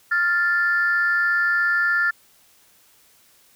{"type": "tone pair together", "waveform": "sine", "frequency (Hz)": [1396.9, 1760], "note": ["F6", "A6"], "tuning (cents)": [0, 0], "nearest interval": "major third", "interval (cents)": 400, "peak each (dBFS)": -19, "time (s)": [0.11, 2.11], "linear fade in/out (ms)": 10, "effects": ["tanh soft clip ceiling -11 dBFS", "white hiss -56 dBFS RMS until 3.55 s"]}